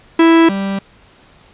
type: tone pair in turn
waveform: 45% pulse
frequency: 329.6 / 195.98 Hz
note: E4 / G3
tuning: 0 / 0 cents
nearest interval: major sixth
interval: 900 cents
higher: first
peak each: -6 / -17 dBFS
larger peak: first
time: 0.19-0.49 / 0.49-0.79 s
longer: neither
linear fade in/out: 5 ms
effects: pink hiss -47 dBFS RMS until 1.53 s + resampled to 8000 Hz